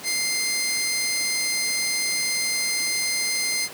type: tone pair together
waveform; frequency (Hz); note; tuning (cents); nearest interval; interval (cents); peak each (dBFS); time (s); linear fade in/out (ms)
15% pulse; 2093 / 4978; C7 / D#8; 0 / 0; octave + minor third; 1500; -17 / -23; 0.03-3.69; 50
effects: pink hiss -39 dBFS RMS until 3.73 s + high-pass 200 Hz 12 dB/octave